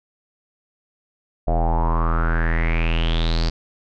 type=tone with low-pass filter sweep; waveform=square; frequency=41.2 Hz; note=E1; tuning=in tune; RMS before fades=-19 dBFS; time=1.47-3.5 s; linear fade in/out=10 ms; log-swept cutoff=660 to 4800 Hz; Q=8; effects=none